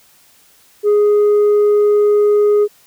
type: tone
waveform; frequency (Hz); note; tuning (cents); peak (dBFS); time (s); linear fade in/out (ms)
sine; 415.3; G#4; 0; -6; 0.83-2.68; 50
effects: tanh soft clip ceiling -8 dBFS + white hiss -50 dBFS RMS until 2.86 s